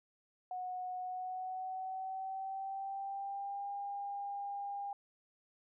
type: tone with pitch glide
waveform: sine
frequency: 733 to 804 Hz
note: F#5 to G5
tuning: -16 to +44 cents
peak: -38 dBFS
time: 0.51-4.93 s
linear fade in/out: 2 ms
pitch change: +160 cents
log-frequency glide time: 0.99-3.69 s
effects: none